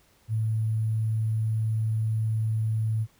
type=tone with sample-and-hold; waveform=sine; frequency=110.2 Hz; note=A2; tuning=3 cents sharp; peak=-23 dBFS; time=0.28-3.07 s; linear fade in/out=50 ms; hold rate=11025 Hz; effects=pink hiss -62 dBFS RMS until 3.19 s